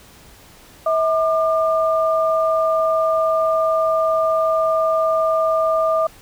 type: tone pair together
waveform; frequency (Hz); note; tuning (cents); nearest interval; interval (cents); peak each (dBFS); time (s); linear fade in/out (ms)
sine; 644.4 / 1200; E5 / D6; -39 / +37; major seventh; 1076; -16 / -20; 0.86-6.07; 5
effects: pink hiss -46 dBFS RMS until 6.21 s